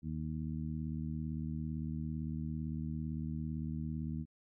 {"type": "harmonic tone", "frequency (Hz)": 77.78, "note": "D#2", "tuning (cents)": 0, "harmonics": [1, 2, 3, 4], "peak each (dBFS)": [-42, -39, -41, -49], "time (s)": [0.02, 4.26], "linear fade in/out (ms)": 50, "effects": []}